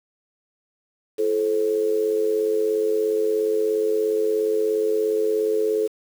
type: tone with amplitude modulation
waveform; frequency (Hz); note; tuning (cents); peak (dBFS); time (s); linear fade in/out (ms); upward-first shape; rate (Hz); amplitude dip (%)
sine; 433; A4; -28; -15; 1.18-5.88; 20; sine; 97; 75
effects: 7-bit